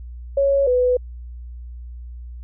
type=tone pair in turn; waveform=sine; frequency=554.4 / 498.5 Hz; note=C#5 / B4; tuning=0 / +16 cents; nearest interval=major second; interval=184 cents; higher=first; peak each=-14 / -14 dBFS; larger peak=neither; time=0.37-0.67 / 0.67-0.97 s; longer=neither; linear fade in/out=5 ms; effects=added 60 Hz sine -32 dBFS peak until 2.43 s